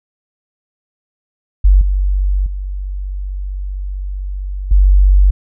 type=tone with level steps; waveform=sine; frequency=47.75 Hz; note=G1; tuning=45 cents flat; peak=-4 / -11 / -19 / -5 dBFS; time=1.64-5.31 s; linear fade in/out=10 ms; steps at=1.81 / 2.46 / 4.71 s; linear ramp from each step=5 ms; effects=none

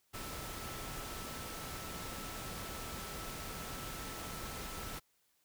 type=tone in noise; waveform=sine; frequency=1318.5 Hz; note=E6; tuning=in tune; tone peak=-51 dBFS; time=0.13-5 s; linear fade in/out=20 ms; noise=pink; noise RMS=-44 dBFS; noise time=0.13-5 s; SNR=-10 dB; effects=white hiss -75 dBFS RMS until 5.44 s

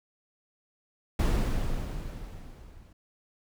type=noise with level ramp; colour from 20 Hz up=brown; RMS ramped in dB=-22 to -52 dBFS; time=1.19-2.93 s; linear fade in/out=5 ms; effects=none

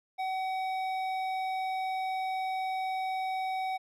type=tone with hard clipping; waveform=sine; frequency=756 Hz; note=F#5; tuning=37 cents sharp; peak=-32 dBFS; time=0.18-3.78 s; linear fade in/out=20 ms; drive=10 dB; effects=none

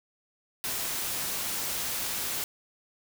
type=noise; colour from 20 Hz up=white; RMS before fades=-32 dBFS; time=0.64-2.44 s; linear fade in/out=0 ms; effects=none

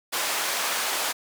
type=band-pass noise; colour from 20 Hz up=pink; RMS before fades=-27 dBFS; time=0.12-1.13 s; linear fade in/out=20 ms; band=740 to 16000 Hz; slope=12 dB/octave; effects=none

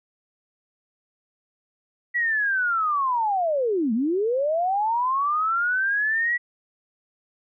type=linear two-way sweep; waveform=sine; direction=down then up; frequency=1951 to 210.4 to 1951 Hz; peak=-20 dBFS; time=2.14-6.38 s; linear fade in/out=20 ms; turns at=3.93 s; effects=none

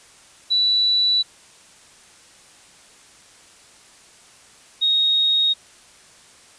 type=tone pair in turn; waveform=sine; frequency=3951 / 3745 Hz; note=B7 / A#7; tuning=0 / +7 cents; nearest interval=minor second; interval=93 cents; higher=first; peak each=-15 dBFS; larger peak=neither; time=0.5-1.23 / 4.81-5.54 s; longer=neither; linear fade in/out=20 ms; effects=white hiss -49 dBFS RMS until 6.58 s + resampled to 22050 Hz

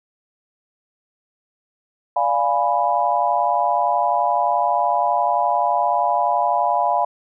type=chord; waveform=sine; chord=D diminished seventh; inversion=none; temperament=equal; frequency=587.3 / 698.5 / 830.6 / 987.8 Hz; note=D5 / F5 / Ab5 / Cb6; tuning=0 / 0 / 0 / 0 cents; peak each=-25 / -20 / -21 / -21 dBFS; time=2.16-7.05 s; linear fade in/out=5 ms; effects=none

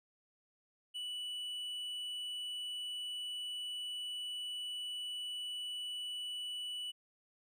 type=tone with tanh clipping; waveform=triangle; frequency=2960 Hz; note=F#7; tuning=in tune; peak=-40 dBFS; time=0.94-6.92 s; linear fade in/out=20 ms; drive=9 dB; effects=none

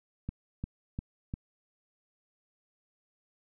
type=click train; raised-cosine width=5 ms; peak=-22 dBFS; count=4; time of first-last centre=0.29-1.339 s; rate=2.86 Hz; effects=none

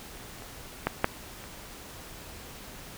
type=clicks; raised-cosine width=0.5 ms; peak=-30 / -10 / -6 / -27 dBFS; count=4; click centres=0.422 / 0.87 / 1.044 / 1.44 s; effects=pink hiss -45 dBFS RMS until 2.97 s

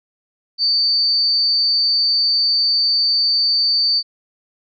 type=tone with amplitude modulation; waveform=sine; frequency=4580 Hz; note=D8; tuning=44 cents flat; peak=-11 dBFS; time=0.58-4.03 s; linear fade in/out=50 ms; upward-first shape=sine; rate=288 Hz; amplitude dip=50%; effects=none

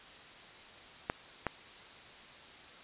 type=clicks; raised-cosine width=0.5 ms; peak=-16 / -16 dBFS; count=2; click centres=1.099 / 1.467 s; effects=white hiss -52 dBFS RMS until 2.83 s + resampled to 8000 Hz

